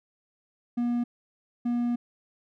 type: tone pair in turn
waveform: triangle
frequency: 240 / 240 Hz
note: B3 / B3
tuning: -49 / -49 cents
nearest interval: unison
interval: 0 cents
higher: neither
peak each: -22 dBFS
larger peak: neither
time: 0.77-1.04 / 1.65-1.96 s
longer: second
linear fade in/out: 10 ms
effects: none